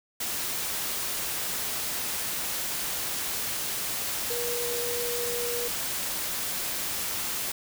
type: tone in noise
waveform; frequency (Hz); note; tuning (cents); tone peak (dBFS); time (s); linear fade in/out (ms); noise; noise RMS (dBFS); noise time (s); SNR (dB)
sine; 479.9; B4; -50; -31; 4.3-5.68; 5; white; -31; 0.2-7.52; -3
effects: none